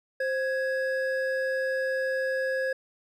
triangle tone pair together, 525 / 1666.8 Hz, C5 / G#6, +6 / +6 cents, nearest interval octave + minor sixth, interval 2000 cents, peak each -25 / -29 dBFS, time 0.2-2.73 s, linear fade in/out 5 ms, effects none

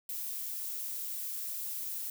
violet noise, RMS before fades -38 dBFS, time 0.09-2.1 s, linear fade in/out 2 ms, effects none

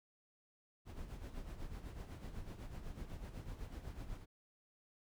brown noise with tremolo, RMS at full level -45 dBFS, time 0.85-4.26 s, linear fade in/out 50 ms, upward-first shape sine, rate 8 Hz, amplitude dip 60%, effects none

